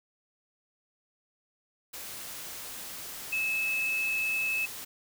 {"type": "tone in noise", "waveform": "sine", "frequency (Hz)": 2600, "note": "E7", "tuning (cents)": -24, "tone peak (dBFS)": -27, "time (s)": [3.32, 4.66], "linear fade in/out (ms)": 10, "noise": "white", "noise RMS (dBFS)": -41, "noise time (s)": [1.93, 4.85], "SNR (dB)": 11, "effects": []}